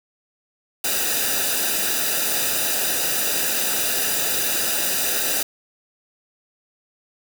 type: noise with comb filter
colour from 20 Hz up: white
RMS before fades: -22 dBFS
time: 0.84-5.43 s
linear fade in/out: 5 ms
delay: 0.92 ms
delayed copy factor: -0.75
effects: none